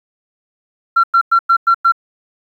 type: tone bursts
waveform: sine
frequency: 1363 Hz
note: F6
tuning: 43 cents flat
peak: -6 dBFS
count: 6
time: 0.96-1.922 s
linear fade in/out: 10 ms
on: 77 ms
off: 100 ms
effects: tanh soft clip ceiling -4 dBFS + 8-bit